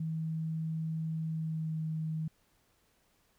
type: tone with pitch glide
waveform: sine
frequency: 160.2 to 158.18 Hz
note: E3 to D#3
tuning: -49 to +29 cents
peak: -32 dBFS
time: 0-2.28 s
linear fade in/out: 5 ms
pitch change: -22 cents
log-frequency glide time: 1.27-1.8 s
effects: pink hiss -71 dBFS RMS until 3.38 s